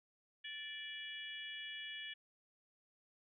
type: harmonic tone with a mistuned harmonic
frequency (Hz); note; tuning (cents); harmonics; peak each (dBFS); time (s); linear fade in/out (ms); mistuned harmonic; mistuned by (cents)
584; D5; -10; 3 / 4 / 5 / 6; -49 / -52 / -49 / -50; 0.44-2.14; 10; 6; -76
effects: none